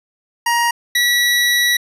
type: tone pair in turn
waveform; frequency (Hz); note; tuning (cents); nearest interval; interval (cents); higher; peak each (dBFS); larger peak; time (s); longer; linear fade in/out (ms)
25% pulse; 944 / 1938.8; A#5 / B6; +22 / -32; octave; 1246; second; -10 / -9; second; 0.46-0.71 / 0.95-1.77; second; 5
effects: resampled to 32000 Hz